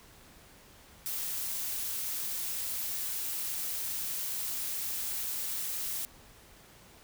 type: noise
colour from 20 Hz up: blue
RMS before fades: -35 dBFS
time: 1.06-6.05 s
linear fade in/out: 0 ms
effects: pink hiss -56 dBFS RMS until 7.03 s